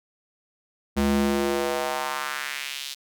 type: tone with high-pass filter sweep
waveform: square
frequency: 70 Hz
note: C#2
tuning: 18 cents sharp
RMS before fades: -26 dBFS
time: 0.96-2.95 s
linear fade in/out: 20 ms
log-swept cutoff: 140 to 4000 Hz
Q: 1.8
effects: none